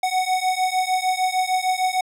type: beating tone pair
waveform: square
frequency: 740 / 746.6 Hz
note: F#5 / F#5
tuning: 0 / +15 cents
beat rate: 6.6 Hz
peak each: -23 dBFS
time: 0.03-2.01 s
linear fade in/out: 5 ms
effects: low-pass 12000 Hz 12 dB/octave